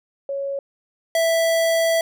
sine / square tone pair in turn, 554.4 / 659.3 Hz, C#5 / E5, 0 / 0 cents, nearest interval minor third, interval 300 cents, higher second, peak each -23 / -17 dBFS, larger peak second, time 0.29-0.59 / 1.15-2.01 s, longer second, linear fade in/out 2 ms, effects none

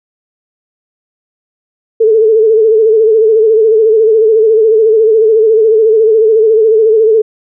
sine tone with vibrato, 440 Hz, A4, in tune, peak -4 dBFS, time 2-7.22 s, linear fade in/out 10 ms, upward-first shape sine, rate 14 Hz, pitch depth 63 cents each way, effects none

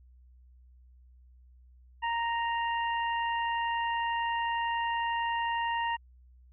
harmonic tone, 931 Hz, A#5, 2 cents flat, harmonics 1 / 2 / 3, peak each -29 / -35 / -39 dBFS, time 2.02-5.97 s, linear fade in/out 20 ms, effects added 62 Hz sine -54 dBFS peak until 6.52 s

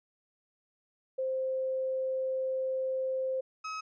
sine / 35% pulse tone pair in turn, 523.3 / 1277.4 Hz, C5 / D#6, 0 / +45 cents, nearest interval octave + minor third, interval 1545 cents, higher second, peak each -29 / -34 dBFS, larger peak first, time 1.18-3.41 / 3.64-3.81 s, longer first, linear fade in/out 10 ms, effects resampled to 16000 Hz

